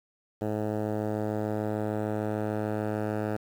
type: tone with low-pass filter sweep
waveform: 10% pulse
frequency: 106.7 Hz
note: G#2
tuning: 47 cents sharp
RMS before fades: -30 dBFS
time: 0.41-3.37 s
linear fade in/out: 10 ms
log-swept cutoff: 730 to 1200 Hz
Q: 1.1
effects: 8-bit